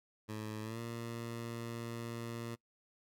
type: tone with pitch glide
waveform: 15% pulse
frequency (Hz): 108.2 to 116.64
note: A2 to A#2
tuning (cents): -29 to +1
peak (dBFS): -34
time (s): 0.28-2.56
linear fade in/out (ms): 20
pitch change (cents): +130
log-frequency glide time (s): 0.62-0.8
effects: noise-tail reverb RT60 0.1 s tail -23 dB re dry